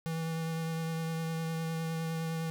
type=tone with vibrato; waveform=square; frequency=162.9 Hz; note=E3; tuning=20 cents flat; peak=-33 dBFS; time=0.06-2.5 s; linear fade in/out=0 ms; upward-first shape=triangle; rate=9.8 Hz; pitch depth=17 cents each way; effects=11-bit